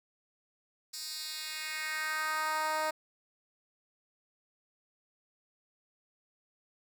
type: tone with high-pass filter sweep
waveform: 10% pulse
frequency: 311.1 Hz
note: D#4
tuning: in tune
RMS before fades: -35 dBFS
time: 0.93-2.91 s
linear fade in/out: 10 ms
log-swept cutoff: 5500 to 660 Hz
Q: 1.9
effects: none